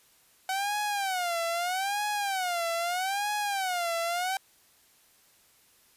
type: tone with vibrato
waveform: sawtooth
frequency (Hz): 749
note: F#5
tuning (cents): +21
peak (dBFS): -24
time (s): 0.49-4.37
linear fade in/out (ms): 2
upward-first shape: sine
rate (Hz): 0.79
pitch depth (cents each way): 190
effects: white hiss -62 dBFS RMS until 5.96 s + resampled to 32000 Hz